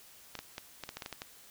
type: clicks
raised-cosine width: 0.2 ms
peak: -22 dBFS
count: 10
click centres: 0.353 / 0.39 / 0.581 / 0.837 / 0.891 / 0.97 / 1.022 / 1.061 / 1.127 / 1.219 s
effects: white hiss -56 dBFS RMS until 1.5 s